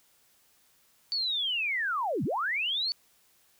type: linear two-way sweep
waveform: sine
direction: down then up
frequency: 4556 to 110.2 to 4556 Hz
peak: -27 dBFS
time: 1.12-2.92 s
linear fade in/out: 0 ms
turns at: 2.24 s
effects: white hiss -65 dBFS RMS until 3.59 s